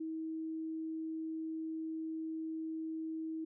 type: tone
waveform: sine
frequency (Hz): 320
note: D#4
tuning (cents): +49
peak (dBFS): -37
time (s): 0-3.45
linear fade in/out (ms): 10
effects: none